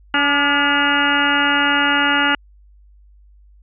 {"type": "harmonic tone with a mistuned harmonic", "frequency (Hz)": 285.5, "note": "D4", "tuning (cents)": -49, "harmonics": [1, 2, 3, 4, 5, 6, 7, 8, 9, 10], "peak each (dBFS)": [-22, -30, -22, -25, -18, -23, -24, -30, -29, -21], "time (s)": [0.14, 2.35], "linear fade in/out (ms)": 2, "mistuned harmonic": 4, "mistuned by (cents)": 64, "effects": ["added 50 Hz sine -45 dBFS peak until 3.62 s"]}